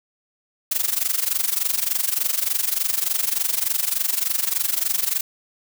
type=noise with amplitude modulation; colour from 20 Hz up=blue; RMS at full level=-19 dBFS; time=0.71-5.21 s; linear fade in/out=5 ms; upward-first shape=sine; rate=23.4 Hz; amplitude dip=85%; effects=none